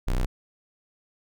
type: tone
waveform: 45% pulse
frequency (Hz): 31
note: B0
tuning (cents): +7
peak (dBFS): -22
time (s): 0.07-0.26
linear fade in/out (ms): 10
effects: none